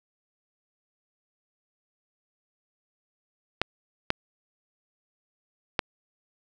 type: clicks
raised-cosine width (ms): 0.3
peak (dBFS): -6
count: 3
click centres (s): 3.616 / 4.104 / 5.792
effects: none